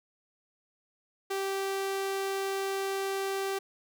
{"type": "tone", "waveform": "sawtooth", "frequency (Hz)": 389.7, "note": "G4", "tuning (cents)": -10, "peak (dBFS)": -26, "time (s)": [1.3, 3.59], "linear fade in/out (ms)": 10, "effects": []}